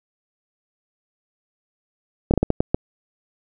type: slowing click train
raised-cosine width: 2 ms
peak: -3 dBFS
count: 7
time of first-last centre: 2.31-2.745 s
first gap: 28 ms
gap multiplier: 1.38
effects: none